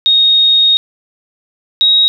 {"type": "tone pair in turn", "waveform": "sine", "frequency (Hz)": [3729, 3792], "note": ["A#7", "A#7"], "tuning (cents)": [0, 29], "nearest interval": "unison", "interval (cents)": 29, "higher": "second", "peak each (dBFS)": -6, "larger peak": "neither", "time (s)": [[0.06, 0.77], [1.81, 2.08]], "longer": "first", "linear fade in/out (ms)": 0, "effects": []}